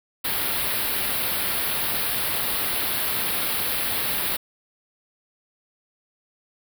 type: band-stop noise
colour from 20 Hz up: white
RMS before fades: -25 dBFS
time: 0.24-4.37 s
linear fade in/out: 10 ms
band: 4600 to 9900 Hz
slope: 48 dB/octave
effects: none